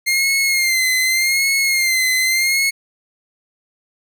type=tone with vibrato; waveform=sawtooth; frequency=2111 Hz; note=C7; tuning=15 cents sharp; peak=-11 dBFS; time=0.06-2.71 s; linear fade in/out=20 ms; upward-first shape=sine; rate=0.85 Hz; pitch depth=60 cents each way; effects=none